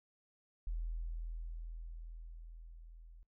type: tone with level ramp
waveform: sine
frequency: 41.2 Hz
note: E1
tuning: in tune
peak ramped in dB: -35 to -53 dBFS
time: 0.67-3.23 s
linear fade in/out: 0 ms
effects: noise-tail reverb RT60 0.1 s tail -22 dB re dry